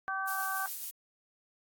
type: harmonic tone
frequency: 385.5 Hz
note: G4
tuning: 29 cents flat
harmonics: 2 / 3 / 4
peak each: -38 / -36 / -35 dBFS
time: 0.08-0.66 s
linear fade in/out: 0 ms
type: noise with tremolo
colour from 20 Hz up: violet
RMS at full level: -37 dBFS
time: 0.27-0.91 s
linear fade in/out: 10 ms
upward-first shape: sine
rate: 7.3 Hz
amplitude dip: 25%
effects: AAC 64 kbps